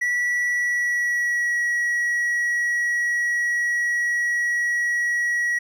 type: tone with pitch glide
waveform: triangle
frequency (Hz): 1947 to 1918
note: B6 to A#6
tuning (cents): -25 to +49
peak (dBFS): -18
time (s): 0.01-5.59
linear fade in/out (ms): 10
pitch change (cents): -26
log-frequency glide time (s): 0.48-1.59
effects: none